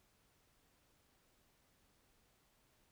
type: silence
effects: pink hiss -74 dBFS RMS until 2.91 s